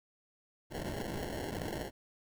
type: noise with sample-and-hold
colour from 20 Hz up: violet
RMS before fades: -39 dBFS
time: 0.7-1.91 s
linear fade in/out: 50 ms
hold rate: 1225 Hz
effects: none